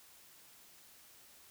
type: silence
effects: white hiss -60 dBFS RMS until 1.5 s